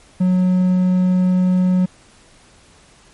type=tone; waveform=triangle; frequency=183.1 Hz; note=F#3; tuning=18 cents flat; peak=-10 dBFS; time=0.2-1.86 s; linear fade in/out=10 ms; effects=pink hiss -49 dBFS RMS until 3.13 s + MP3 48 kbps

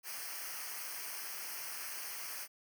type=noise with comb filter; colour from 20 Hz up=white; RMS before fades=-43 dBFS; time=0.03-2.48 s; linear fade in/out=50 ms; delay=0.27 ms; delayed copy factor=-0.9; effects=none

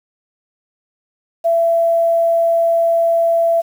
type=tone; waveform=sine; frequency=670 Hz; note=E5; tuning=28 cents sharp; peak=-11 dBFS; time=1.44-3.62 s; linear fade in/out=20 ms; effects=7-bit

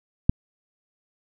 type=click; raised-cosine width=5 ms; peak=-3 dBFS; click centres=0.295 s; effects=none

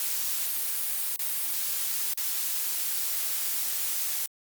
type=noise with dropouts; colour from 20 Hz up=blue; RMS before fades=-29 dBFS; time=0-4.26 s; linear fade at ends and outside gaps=1 ms; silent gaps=1.161-1.192 / 2.137-2.174 s; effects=Opus 48 kbps

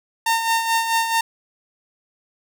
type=tone with tremolo; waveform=sawtooth; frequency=911 Hz; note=A#5; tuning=40 cents flat; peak=-12 dBFS; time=0.26-1.21 s; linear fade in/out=5 ms; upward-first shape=sine; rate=4.6 Hz; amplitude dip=55%; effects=none

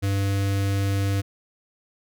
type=tone with notch filter; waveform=square; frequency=98.7 Hz; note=G2; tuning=12 cents sharp; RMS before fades=-23 dBFS; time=0.02-1.22 s; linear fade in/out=20 ms; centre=920 Hz; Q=1.8; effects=none

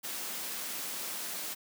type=high-pass noise; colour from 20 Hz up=white; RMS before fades=-38 dBFS; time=0.03-1.55 s; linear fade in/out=20 ms; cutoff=160 Hz; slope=48 dB/octave; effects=none

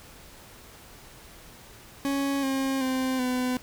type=tone with pitch steps; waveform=40% pulse; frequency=277.2 / 268.5 / 260.1 / 252 Hz; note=C#4 / C4 / C4 / B3; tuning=0 / +45 / -10 / +35 cents; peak=-24 dBFS; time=2.05-3.57 s; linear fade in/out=0 ms; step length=380 ms; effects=pink hiss -49 dBFS RMS until 3.62 s

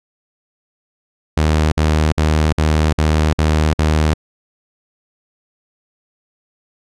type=tone bursts; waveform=sawtooth; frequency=77.4 Hz; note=D#2; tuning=9 cents flat; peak=-8 dBFS; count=7; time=1.37-4.138 s; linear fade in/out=5 ms; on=350 ms; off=53 ms; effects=low-pass 8000 Hz 12 dB/octave

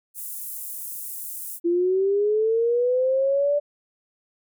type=high-pass noise; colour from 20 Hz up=pink; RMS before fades=-34 dBFS; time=0.14-1.6 s; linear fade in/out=50 ms; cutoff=9700 Hz; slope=24 dB/octave
type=linear sweep; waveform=sine; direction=up; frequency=337.8 to 587.3 Hz; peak=-18 dBFS; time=1.64-3.6 s; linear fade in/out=20 ms
effects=none

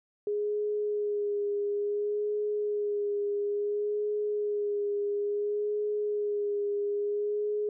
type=tone with vibrato; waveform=sine; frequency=413.5 Hz; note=G#4; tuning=8 cents flat; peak=-27 dBFS; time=0.27-7.69 s; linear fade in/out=2 ms; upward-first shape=sine; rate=0.58 Hz; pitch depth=22 cents each way; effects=none

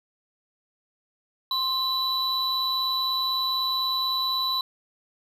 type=tone pair together; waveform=triangle; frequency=1046.5 / 3962 Hz; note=C6 / B7; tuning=0 / +5 cents; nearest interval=octave + major seventh; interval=2305 cents; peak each=-27 / -23 dBFS; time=1.51-4.61 s; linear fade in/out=2 ms; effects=none

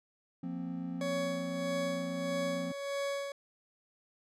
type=chord; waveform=triangle; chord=F suspended fourth; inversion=none; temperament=equal; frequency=174.61 / 233.1 / 261.6 Hz; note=F3 / Bb3 / C4; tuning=0 / 0 / 0 cents; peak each=-37 / -42 / -37 dBFS; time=0.43-2.72 s; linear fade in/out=5 ms
type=tone with tremolo; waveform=40% pulse; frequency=560 Hz; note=C#5; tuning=18 cents sharp; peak=-31 dBFS; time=1.01-3.32 s; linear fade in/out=2 ms; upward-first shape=sine; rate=1.6 Hz; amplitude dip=55%
effects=low-pass 9000 Hz 12 dB/octave

